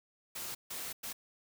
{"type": "noise bursts at uneven times", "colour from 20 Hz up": "white", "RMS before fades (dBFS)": -41, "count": 3, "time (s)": [[0.35, 0.55], [0.7, 0.93], [1.03, 1.13]], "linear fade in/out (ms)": 10, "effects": []}